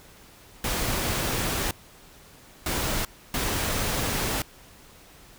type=noise bursts at uneven times; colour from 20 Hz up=pink; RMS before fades=-27 dBFS; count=3; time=0.64-1.71 / 2.66-3.05 / 3.34-4.42 s; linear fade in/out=2 ms; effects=pink hiss -51 dBFS RMS until 5.38 s